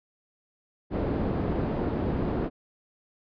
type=low-pass noise; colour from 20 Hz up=white; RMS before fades=-28 dBFS; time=0.9-2.5 s; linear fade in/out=50 ms; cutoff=390 Hz; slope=12 dB/octave; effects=resampled to 11025 Hz